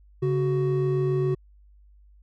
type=tone pair together; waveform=triangle; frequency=140 / 372.7 Hz; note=C#3 / F#4; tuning=+18 / +13 cents; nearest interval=octave + perfect fourth; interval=1695 cents; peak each=-22 dBFS; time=0.22-1.35 s; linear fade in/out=10 ms; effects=added 50 Hz sine -51 dBFS peak until 2.22 s